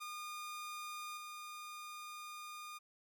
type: tone with level steps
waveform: sawtooth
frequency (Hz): 1217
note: D#6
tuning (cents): -39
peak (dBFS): -40 / -43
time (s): 0-2.79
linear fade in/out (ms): 20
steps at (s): 1.17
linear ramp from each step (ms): 5
effects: none